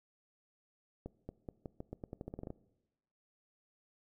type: accelerating click train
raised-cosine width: 2 ms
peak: -29 dBFS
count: 15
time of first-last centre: 1.06-2.504 s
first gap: 230 ms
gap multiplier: 0.86
effects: noise-tail reverb RT60 1.0 s tail -20 dB re dry